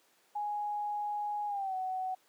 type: tone with pitch glide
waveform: sine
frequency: 830.6 to 748.6 Hz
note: G#5 to F#5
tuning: 0 to +20 cents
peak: -32 dBFS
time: 0.35-2.15 s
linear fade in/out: 10 ms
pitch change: -180 cents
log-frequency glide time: 1.47-1.75 s
effects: pink hiss -67 dBFS RMS until 2.28 s + high-pass 400 Hz 12 dB/octave